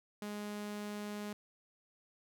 sawtooth tone, 207.7 Hz, G#3, in tune, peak -36 dBFS, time 0.22-1.33 s, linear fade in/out 2 ms, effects none

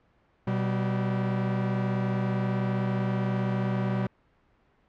45% pulse tone pair together, 123.47 / 192.9 Hz, B2 / G3, 0 / -28 cents, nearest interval minor sixth, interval 772 cents, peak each -28 dBFS, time 0.47-4.07 s, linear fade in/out 5 ms, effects pink hiss -65 dBFS RMS until 4.88 s + low-pass 2000 Hz 12 dB/octave

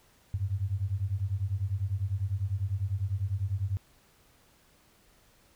sine beating tone pair, 92.5 / 102.5 Hz, F#2 / G#2, 0 / -22 cents, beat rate 10 Hz, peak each -31 dBFS, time 0.34-3.77 s, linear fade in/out 0 ms, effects pink hiss -63 dBFS RMS until 5.55 s

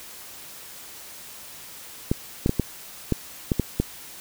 clicks, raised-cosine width 3 ms, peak -7 dBFS, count 8, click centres 2.115 / 2.461 / 2.494 / 2.597 / 3.123 / 3.518 / 3.597 / 3.8 s, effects white hiss -42 dBFS RMS until 4.2 s

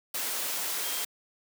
sine tone in noise, 3207 Hz, G7, 39 cents sharp, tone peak -41 dBFS, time 0.83-1.04 s, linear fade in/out 5 ms, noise white, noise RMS -32 dBFS, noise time 0.14-1.05 s, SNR -12 dB, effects high-pass 300 Hz 12 dB/octave

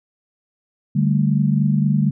sine chord, D suspended fourth, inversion none, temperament equal, 146.83 / 196 / 220 Hz, D3 / G3 / A3, 0 / 0 / 0 cents, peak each -17 / -19 / -21 dBFS, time 0.95-2.11 s, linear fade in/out 10 ms, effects none

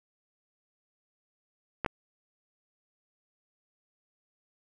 clicks, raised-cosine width 0.5 ms, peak -14 dBFS, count 2, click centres 1.847 / 1.862 s, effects none

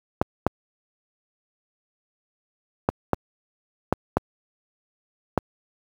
clicks, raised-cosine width 1 ms, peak -4 dBFS, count 7, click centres 0.215 / 0.466 / 2.889 / 3.133 / 3.926 / 4.17 / 5.377 s, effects high-pass 60 Hz 12 dB/octave + 7-bit

